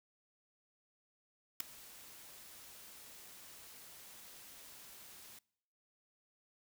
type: noise with ADSR envelope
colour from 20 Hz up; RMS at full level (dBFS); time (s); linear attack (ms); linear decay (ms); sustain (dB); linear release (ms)
white; -31; 1.6-5.39; 4; 4; -24; 4
effects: noise-tail reverb RT60 0.8 s tail -26 dB re dry